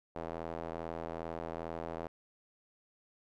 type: tone with band-pass filter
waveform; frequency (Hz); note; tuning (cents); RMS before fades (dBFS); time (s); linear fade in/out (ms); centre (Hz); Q
square; 41.2; E1; 0; -41; 0.15-2.08; 10; 630; 1.4
effects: none